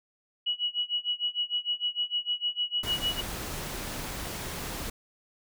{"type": "tone with tremolo", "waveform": "sine", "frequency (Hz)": 2924, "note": "F#7", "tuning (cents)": -21, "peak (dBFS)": -24, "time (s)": [0.46, 3.21], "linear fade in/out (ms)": 10, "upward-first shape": "sine", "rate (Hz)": 6.6, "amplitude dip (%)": 95}
{"type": "noise", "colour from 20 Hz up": "pink", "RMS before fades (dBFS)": -36, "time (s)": [2.83, 4.9], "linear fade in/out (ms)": 5}
{"effects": []}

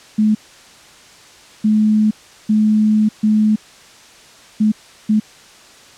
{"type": "tone bursts at uneven times", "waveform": "sine", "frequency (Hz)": 214.3, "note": "A3", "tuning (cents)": -45, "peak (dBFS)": -10, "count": 6, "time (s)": [[0.18, 0.35], [1.64, 2.11], [2.49, 3.09], [3.23, 3.56], [4.6, 4.72], [5.09, 5.2]], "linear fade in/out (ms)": 10, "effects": ["white hiss -43 dBFS RMS until 5.97 s", "low-pass 7000 Hz 12 dB/octave"]}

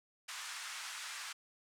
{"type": "band-pass noise", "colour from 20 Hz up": "pink", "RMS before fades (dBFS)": -45, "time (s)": [0.28, 1.33], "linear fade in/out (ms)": 10, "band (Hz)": [1100, 9400], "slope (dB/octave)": 24, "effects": []}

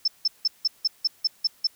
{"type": "tone bursts", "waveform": "sine", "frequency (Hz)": 5290, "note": "E8", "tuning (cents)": 5, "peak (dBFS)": -18, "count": 9, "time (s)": [0.05, 1.671], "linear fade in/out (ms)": 5, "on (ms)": 29, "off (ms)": 170, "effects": ["white hiss -58 dBFS RMS until 1.75 s"]}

